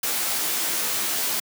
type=noise with comb filter; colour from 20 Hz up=white; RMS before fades=-25 dBFS; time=0.03-1.4 s; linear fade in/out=5 ms; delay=15 ms; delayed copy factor=+0.8; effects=high-pass 200 Hz 12 dB/octave